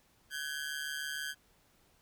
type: ring-modulated tone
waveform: sawtooth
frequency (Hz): 1594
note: G6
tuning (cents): +28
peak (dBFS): -30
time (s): 0.3-1.35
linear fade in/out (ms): 50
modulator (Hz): 73.2
effects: pink hiss -68 dBFS RMS until 2.01 s